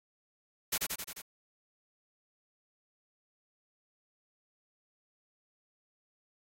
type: noise with echo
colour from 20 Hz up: white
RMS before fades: -30 dBFS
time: 0.72-0.78 s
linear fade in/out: 10 ms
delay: 88 ms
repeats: 5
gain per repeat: -3 dB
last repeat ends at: 1.22 s
effects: AAC 48 kbps